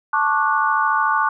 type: chord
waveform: sine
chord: D major seventh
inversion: second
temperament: just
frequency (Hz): 881 / 1101.2 / 1174.7 / 1468.3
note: A5 / C#6 / D6 / F#6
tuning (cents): +2 / -12 / 0 / -14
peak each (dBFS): -21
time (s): 0.13-1.29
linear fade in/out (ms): 5
effects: none